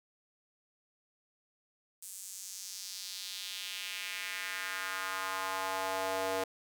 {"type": "tone with high-pass filter sweep", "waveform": "square", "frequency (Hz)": 95, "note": "F#2", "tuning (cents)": 46, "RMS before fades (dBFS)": -38, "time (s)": [2.02, 6.44], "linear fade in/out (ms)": 5, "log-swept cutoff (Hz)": [8700, 540], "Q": 2, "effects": []}